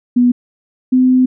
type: tone pair in turn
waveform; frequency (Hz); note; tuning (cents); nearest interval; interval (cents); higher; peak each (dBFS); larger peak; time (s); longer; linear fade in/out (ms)
sine; 245.1 / 255.4; B3 / C4; -13 / -42; minor second; 71; second; -7; neither; 0.16-0.32 / 0.92-1.26; second; 10
effects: none